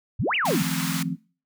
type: exponential two-way sweep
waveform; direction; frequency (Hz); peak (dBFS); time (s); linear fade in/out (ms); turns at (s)
sine; up then down; 80.4 to 3019 to 136.9; -21; 0.19-0.63; 10; 0.35
type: chord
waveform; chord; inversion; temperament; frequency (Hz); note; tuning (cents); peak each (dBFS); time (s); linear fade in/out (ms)
sine; F dominant seventh; third; just; 157.15 / 174.61 / 218.3 / 261.9; Eb3 / F3 / A3 / C4; +18 / 0 / -13 / +2; -31 / -28 / -34 / -30; 0.44-1.17; 50
type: high-pass noise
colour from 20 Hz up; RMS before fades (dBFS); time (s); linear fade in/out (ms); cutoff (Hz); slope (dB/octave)
pink; -31; 0.45-1.03; 5; 980; 24
effects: noise-tail reverb RT60 0.4 s tail -23 dB re dry